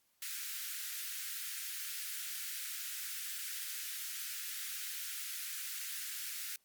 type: high-pass noise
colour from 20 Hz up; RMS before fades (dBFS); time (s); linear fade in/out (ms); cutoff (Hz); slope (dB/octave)
white; -42; 0.22-6.56; 2; 1400; 48
effects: white hiss -75 dBFS RMS until 6.64 s + Opus 48 kbps